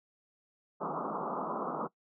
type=band-pass noise; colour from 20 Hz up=white; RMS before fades=-36 dBFS; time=0.8-1.88 s; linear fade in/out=20 ms; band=150 to 1300 Hz; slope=96 dB/octave; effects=noise-tail reverb RT60 0.1 s tail -20 dB re dry